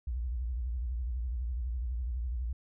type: tone with vibrato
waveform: sine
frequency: 60.6 Hz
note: B1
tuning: 32 cents flat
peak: -31 dBFS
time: 0.07-2.53 s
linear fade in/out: 5 ms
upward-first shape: sine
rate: 12 Hz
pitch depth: 170 cents each way
effects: none